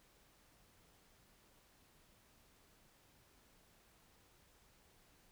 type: silence
effects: pink hiss -69 dBFS RMS until 5.31 s